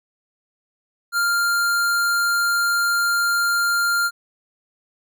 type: tone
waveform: square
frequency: 1396.9 Hz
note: F6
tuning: in tune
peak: -18 dBFS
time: 1.12-4.11 s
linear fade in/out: 50 ms
effects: none